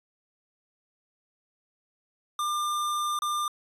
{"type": "tone with dropouts", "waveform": "square", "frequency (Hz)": 1198, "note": "D6", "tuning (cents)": 34, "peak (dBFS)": -27, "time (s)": [2.39, 3.48], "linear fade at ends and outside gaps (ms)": 2, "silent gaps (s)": [3.19, 3.22], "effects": ["resampled to 32000 Hz"]}